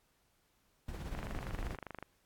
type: noise with tremolo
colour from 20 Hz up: brown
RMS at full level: -39 dBFS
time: 0.88-1.76 s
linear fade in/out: 5 ms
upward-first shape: sine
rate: 17 Hz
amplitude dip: 45%
type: click train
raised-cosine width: 0.5 ms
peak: -28 dBFS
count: 23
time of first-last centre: 1.15-2.026 s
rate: 25.1 Hz
effects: pink hiss -74 dBFS RMS until 2.25 s + AAC 64 kbps